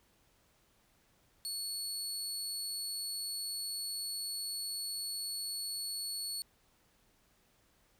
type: tone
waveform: 25% pulse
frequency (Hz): 4404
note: C#8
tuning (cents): -12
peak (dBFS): -32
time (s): 1.45-6.42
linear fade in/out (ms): 0
effects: pink hiss -70 dBFS RMS until 7.99 s